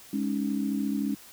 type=chord; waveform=sine; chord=Ab suspended fourth; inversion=none; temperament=equal; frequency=207.7 / 277.2 / 311.1 Hz; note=Ab3 / Db4 / Eb4; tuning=0 / 0 / 0 cents; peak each=-29 / -29 / -35 dBFS; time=0.13-1.15 s; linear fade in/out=5 ms; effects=white hiss -50 dBFS RMS until 1.32 s